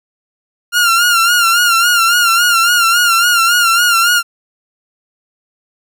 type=tone with vibrato; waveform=sawtooth; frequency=1396.9 Hz; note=F6; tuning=in tune; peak=-5 dBFS; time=0.72-4.23 s; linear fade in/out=50 ms; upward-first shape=sine; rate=3.6 Hz; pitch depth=64 cents each way; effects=none